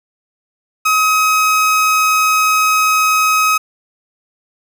30% pulse tone, 1269 Hz, D#6, 34 cents sharp, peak -8 dBFS, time 0.85-3.58 s, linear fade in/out 10 ms, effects none

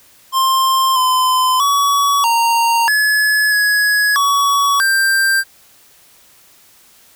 square tone with pitch steps, 1055 / 1024 / 1130 / 926 / 1704 / 1677 / 1127 / 1575 Hz, C6 / C6 / C#6 / A#5 / G#6 / G#6 / C#6 / G6, +14 / -38 / +33 / -12 / +44 / +16 / +28 / +8 cents, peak -12 dBFS, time 0.32-5.44 s, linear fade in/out 50 ms, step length 640 ms, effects white hiss -48 dBFS RMS until 7.15 s

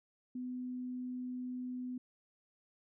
sine tone, 251 Hz, B3, 28 cents sharp, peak -38 dBFS, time 0.35-1.98 s, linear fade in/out 5 ms, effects none

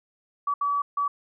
sine tone bursts at uneven times, 1144 Hz, D6, 46 cents flat, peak -22 dBFS, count 3, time 0.47-0.54 / 0.61-0.82 / 0.97-1.08 s, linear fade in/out 5 ms, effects none

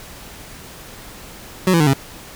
25% pulse tone with pitch steps, 185.7 / 167.36 / 150.84 / 135.94 Hz, F#3 / E3 / D3 / C#3, +7 / +27 / +47 / -33 cents, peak -8 dBFS, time 1.67-1.934 s, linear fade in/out 2 ms, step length 66 ms, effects pink hiss -38 dBFS RMS until 2.35 s

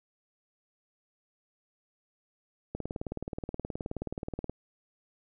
click train, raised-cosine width 2 ms, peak -21 dBFS, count 34, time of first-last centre 2.75-4.496 s, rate 18.9 Hz, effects none

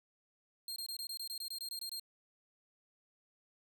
sawtooth tone bursts, 4207 Hz, C8, 9 cents sharp, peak -37 dBFS, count 13, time 0.68-1.997 s, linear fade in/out 2 ms, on 81 ms, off 22 ms, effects none

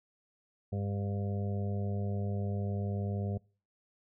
harmonic tone, 100.4 Hz, G2, 42 cents sharp, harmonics 1 / 2 / 4 / 5 / 6 / 7, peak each -32 / -38 / -44 / -46 / -48 / -49 dBFS, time 0.72-3.38 s, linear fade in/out 10 ms, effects noise-tail reverb RT60 0.4 s tail -25 dB re dry

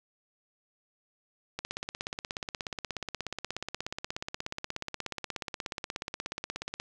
click train, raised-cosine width 0.2 ms, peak -17 dBFS, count 88, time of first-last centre 1.59-6.8 s, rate 16.7 Hz, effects none

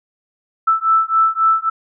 sine beating tone pair, 1318.5 / 1322.2 Hz, E6 / E6, 0 / +5 cents, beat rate 3.7 Hz, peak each -15 dBFS, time 0.67-1.7 s, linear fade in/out 10 ms, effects none

